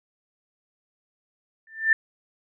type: tone with exponential growth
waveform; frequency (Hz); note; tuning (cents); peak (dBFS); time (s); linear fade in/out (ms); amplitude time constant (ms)
sine; 1782; A6; +22; -12; 1.67-1.93; 2; 55
effects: none